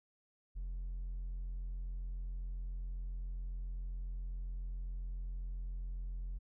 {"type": "tone with hard clipping", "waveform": "sine", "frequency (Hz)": 43.67, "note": "F1", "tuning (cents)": 1, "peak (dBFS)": -39, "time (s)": [0.55, 6.39], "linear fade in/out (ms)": 20, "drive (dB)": 2, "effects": []}